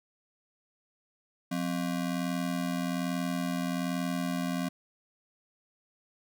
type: ring-modulated tone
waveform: square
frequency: 220 Hz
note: A3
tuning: in tune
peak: -27 dBFS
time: 1.51-4.69 s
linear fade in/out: 10 ms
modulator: 40.6 Hz
effects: none